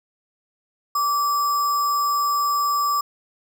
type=tone with sample-and-hold; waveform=sine; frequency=1161 Hz; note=D6; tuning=20 cents flat; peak=-18 dBFS; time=0.95-3.01 s; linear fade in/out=5 ms; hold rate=6300 Hz; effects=none